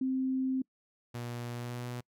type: tone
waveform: sine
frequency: 261.6 Hz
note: C4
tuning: in tune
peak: -28 dBFS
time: 0.01-0.62 s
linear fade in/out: 5 ms
type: tone with pitch glide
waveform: sawtooth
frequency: 120 to 122.45 Hz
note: B2 to B2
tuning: -49 to -14 cents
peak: -33 dBFS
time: 1.14-2.01 s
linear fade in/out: 10 ms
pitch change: +35 cents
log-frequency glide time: 1.54-1.87 s
effects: noise-tail reverb RT60 0.1 s tail -26 dB re dry